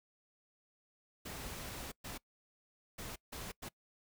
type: noise bursts at uneven times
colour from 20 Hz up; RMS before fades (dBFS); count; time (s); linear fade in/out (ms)
pink; -45; 5; 1.25-1.92 / 2.04-2.18 / 2.98-3.16 / 3.32-3.52 / 3.62-3.69; 10
effects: noise-tail reverb RT60 0.1 s tail -23 dB re dry